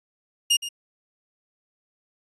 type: tone with echo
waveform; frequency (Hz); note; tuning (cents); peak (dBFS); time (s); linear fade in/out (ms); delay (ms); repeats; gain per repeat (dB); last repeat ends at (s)
sawtooth; 2839; F7; +28; -13; 0.5-0.57; 10; 120; 1; -13; 0.69
effects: resampled to 24000 Hz